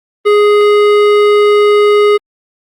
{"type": "tone with hard clipping", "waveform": "sine", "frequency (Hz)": 415.3, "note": "G#4", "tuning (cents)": 0, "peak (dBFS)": -7, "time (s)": [0.25, 2.18], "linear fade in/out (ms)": 20, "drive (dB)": 14, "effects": ["Opus 24 kbps"]}